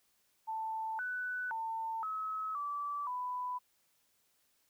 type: tone with pitch steps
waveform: sine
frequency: 885 / 1492 / 898 / 1285 / 1158 / 995 Hz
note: A5 / F#6 / A5 / E6 / D6 / B5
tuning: +10 / +14 / +35 / -45 / -25 / +13 cents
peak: -35 dBFS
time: 0.47-3.59 s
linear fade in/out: 20 ms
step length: 520 ms
effects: white hiss -74 dBFS RMS until 4.69 s